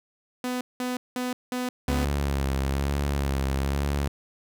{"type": "tone bursts", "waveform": "sawtooth", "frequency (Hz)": 250, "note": "B3", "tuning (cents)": 21, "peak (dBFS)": -23, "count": 5, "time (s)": [0.44, 2.05], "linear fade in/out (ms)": 2, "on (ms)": 170, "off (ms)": 190}
{"type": "tone with vibrato", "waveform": "sawtooth", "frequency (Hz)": 69.3, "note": "C#2", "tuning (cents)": 0, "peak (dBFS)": -20, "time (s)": [1.88, 4.08], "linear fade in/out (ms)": 5, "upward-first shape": "sine", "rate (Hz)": 1.1, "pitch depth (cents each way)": 47}
{"effects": []}